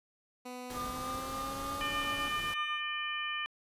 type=tone with pitch glide; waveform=15% pulse; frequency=249.5 to 281.7 Hz; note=B3 to C#4; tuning=+18 to +28 cents; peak=-35 dBFS; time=0.45-2.29 s; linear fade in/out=10 ms; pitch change=+210 cents; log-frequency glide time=0.76-1.86 s
type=band-stop noise; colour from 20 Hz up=pink; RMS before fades=-44 dBFS; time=0.7-2.54 s; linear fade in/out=2 ms; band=2100 to 3000 Hz; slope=96 dB/octave
type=tone with tremolo; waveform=triangle; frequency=1208 Hz; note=D6; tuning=48 cents sharp; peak=-34 dBFS; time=0.73-2.82 s; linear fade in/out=50 ms; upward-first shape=triangle; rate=3.3 Hz; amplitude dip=50%
type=harmonic tone; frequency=600 Hz; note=D5; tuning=37 cents sharp; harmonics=2 / 3 / 4 / 5; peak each=-39 / -39 / -39 / -39 dBFS; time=1.81-3.46 s; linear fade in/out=0 ms
effects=resampled to 32000 Hz